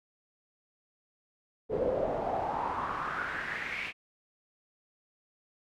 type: noise with band-pass filter sweep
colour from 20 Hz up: brown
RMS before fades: -33 dBFS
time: 1.69-3.93 s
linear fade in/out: 50 ms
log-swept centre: 450 to 2500 Hz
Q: 4.9
effects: none